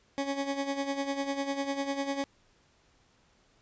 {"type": "tone with tremolo", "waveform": "20% pulse", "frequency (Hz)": 277.2, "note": "C#4", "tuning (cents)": 0, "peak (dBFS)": -23, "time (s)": [0.18, 2.24], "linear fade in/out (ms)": 0, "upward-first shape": "sine", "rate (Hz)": 10, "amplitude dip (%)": 65, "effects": ["pink hiss -66 dBFS RMS until 3.61 s", "resampled to 16000 Hz"]}